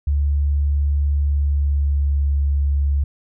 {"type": "tone with pitch glide", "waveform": "sine", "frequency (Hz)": [71.8, 70.69], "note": ["D2", "C#2"], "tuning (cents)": [-39, 34], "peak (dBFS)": -15, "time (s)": [0.07, 3.04], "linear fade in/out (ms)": 5, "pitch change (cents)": -27, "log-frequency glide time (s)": [1.2, 2.28], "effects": []}